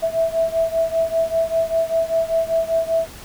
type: beating tone pair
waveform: sine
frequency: 655 / 660.1 Hz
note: E5 / E5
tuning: -11 / +2 cents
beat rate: 5.1 Hz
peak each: -19 / -21 dBFS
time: 0.02-3.07 s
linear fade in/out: 20 ms
effects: pink hiss -39 dBFS RMS until 3.24 s